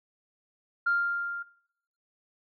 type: tone with level ramp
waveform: sine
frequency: 1396.9 Hz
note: F6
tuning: in tune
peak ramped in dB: -21 to -34 dBFS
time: 0.86-1.43 s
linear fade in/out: 10 ms
effects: noise-tail reverb RT60 0.7 s tail -19 dB re dry + tanh soft clip ceiling -17 dBFS